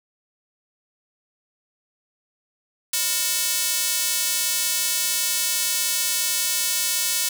square tone with high-pass filter, 202.6 Hz, G#3, 43 cents flat, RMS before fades -23 dBFS, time 2.93-7.29 s, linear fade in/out 5 ms, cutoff 5100 Hz, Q 0.53, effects none

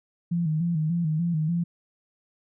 sine tone with vibrato, 163.2 Hz, E3, 17 cents flat, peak -22 dBFS, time 0.31-1.64 s, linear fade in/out 10 ms, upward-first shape square, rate 3.4 Hz, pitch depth 84 cents each way, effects none

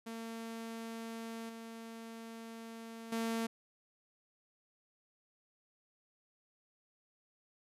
sawtooth tone with level steps, 227.4 Hz, A#3, 43 cents flat, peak -38 / -42 / -30 dBFS, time 0.06-3.47 s, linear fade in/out 10 ms, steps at 1.49 / 3.12 s, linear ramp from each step 5 ms, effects resampled to 32000 Hz

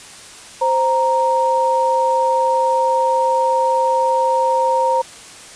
sine tone pair together, 522.9 / 932.3 Hz, C5 / A#5, -1 / 0 cents, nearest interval minor seventh, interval 1001 cents, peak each -17 / -15 dBFS, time 0.61-5.02 s, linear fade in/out 10 ms, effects white hiss -38 dBFS RMS until 5.55 s + resampled to 22050 Hz

